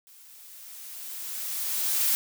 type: noise with level ramp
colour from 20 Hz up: blue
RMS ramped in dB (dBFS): -53 to -23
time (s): 0.07-2.15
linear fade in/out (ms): 0
effects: none